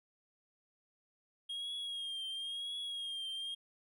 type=tone with vibrato; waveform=triangle; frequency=3253 Hz; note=G#7; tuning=37 cents flat; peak=-37 dBFS; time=1.49-3.55 s; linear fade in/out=10 ms; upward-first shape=triangle; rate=0.97 Hz; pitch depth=60 cents each way; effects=none